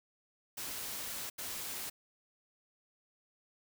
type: noise bursts at uneven times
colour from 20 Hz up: white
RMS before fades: -41 dBFS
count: 2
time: 0.57-1.3 / 1.38-1.9 s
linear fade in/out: 10 ms
effects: none